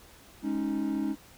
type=chord; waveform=triangle; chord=Ab suspended fourth; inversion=none; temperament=just; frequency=207.7 / 276.9 / 311.5 Hz; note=Ab3 / Db4 / Eb4; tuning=0 / -2 / +2 cents; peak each=-31 / -29 / -29 dBFS; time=0.42-1.16 s; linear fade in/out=50 ms; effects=tanh soft clip ceiling -17 dBFS + pink hiss -54 dBFS RMS until 1.37 s